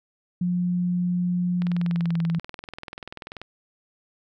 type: tone with pitch glide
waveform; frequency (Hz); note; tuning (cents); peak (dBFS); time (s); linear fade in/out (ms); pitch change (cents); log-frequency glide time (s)
sine; 177.8 to 166.85; F3 to E3; +31 to +21; -21; 0.41-2.39; 5; -110; 1.57-2.21
type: click train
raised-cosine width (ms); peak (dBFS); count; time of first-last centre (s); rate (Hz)
0.3; -20; 38; 1.62-3.416; 20.6
effects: none